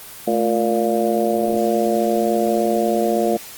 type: harmonic tone with a mistuned harmonic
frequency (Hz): 116.54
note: A#2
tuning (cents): 0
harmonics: 2 / 3 / 4 / 5 / 6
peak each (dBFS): -22 / -22 / -22 / -22 / -22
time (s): 0.27-3.37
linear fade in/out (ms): 5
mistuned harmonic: 2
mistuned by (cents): -100
effects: white hiss -37 dBFS RMS until 3.57 s + Opus 24 kbps